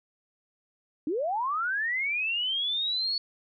sine linear sweep, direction up, 277.1 to 4435 Hz, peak -26 dBFS, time 1.07-3.18 s, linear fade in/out 2 ms, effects none

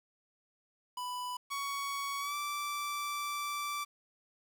square tone, 992 Hz, B5, 7 cents sharp, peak -37 dBFS, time 0.97-1.37 s, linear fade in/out 5 ms
sawtooth tone with pitch glide, 1119 to 1166.5 Hz, C#6 to D6, +16 to -12 cents, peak -31 dBFS, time 1.5-3.85 s, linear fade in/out 20 ms, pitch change +72 cents, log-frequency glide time 2.19-2.35 s
effects 10-bit

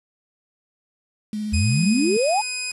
sine tone with vibrato, 211.8 Hz, G#3, 34 cents sharp, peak -24 dBFS, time 1.33-2.17 s, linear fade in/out 2 ms, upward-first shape sine, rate 16 Hz, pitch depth 18 cents each way
sine exponential sweep, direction up, 73.42 to 900 Hz, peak -17 dBFS, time 1.52-2.42 s, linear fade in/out 20 ms
15% pulse tone, 2500 Hz, D#7, 8 cents sharp, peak -19 dBFS, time 1.53-2.72 s, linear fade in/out 10 ms
effects resampled to 24000 Hz + 7-bit

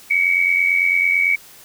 sine tone pair together, 2190 / 2279 Hz, C#7 / C#7, -22 / +47 cents, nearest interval minor second, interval 69 cents, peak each -19 / -15 dBFS, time 0.1-1.36 s, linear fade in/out 10 ms, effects white hiss -44 dBFS RMS until 1.64 s

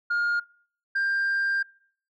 sine tone pair in turn, 1418 / 1591.7 Hz, F6 / G6, +26 / +26 cents, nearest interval major second, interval 200 cents, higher second, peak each -20 dBFS, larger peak neither, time 0.1-0.4 / 0.95-1.63 s, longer second, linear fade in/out 10 ms, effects noise-tail reverb RT60 0.5 s tail -23 dB re dry + tanh soft clip ceiling -21 dBFS

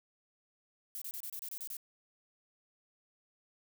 violet noise bursts, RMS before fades -42 dBFS, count 9, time 0.95-1.768 s, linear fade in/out 0 ms, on 66 ms, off 28 ms, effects none

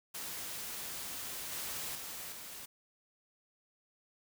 white noise with level steps, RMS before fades -42 / -40 / -44 / -47 dBFS, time 0.14-2.66 s, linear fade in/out 10 ms, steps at 1.52 / 1.95 / 2.32 s, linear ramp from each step 2 ms, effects none

